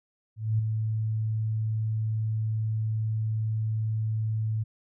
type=tone with ADSR envelope; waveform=sine; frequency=109.7 Hz; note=A2; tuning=5 cents flat; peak=-20 dBFS; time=0.36-4.64 s; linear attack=230 ms; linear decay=7 ms; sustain=-5 dB; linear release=16 ms; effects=none